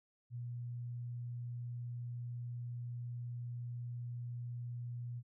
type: tone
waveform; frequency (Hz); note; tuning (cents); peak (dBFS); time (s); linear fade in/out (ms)
sine; 120.7; B2; -39; -40; 0.3-5.23; 50
effects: none